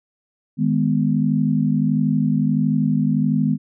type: chord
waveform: sine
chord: G# minor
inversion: second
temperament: just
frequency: 155.74 / 207.7 / 249.2 Hz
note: D#3 / G#3 / B3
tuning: +2 / 0 / +16 cents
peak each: -20 dBFS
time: 0.57-3.58 s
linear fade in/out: 50 ms
effects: none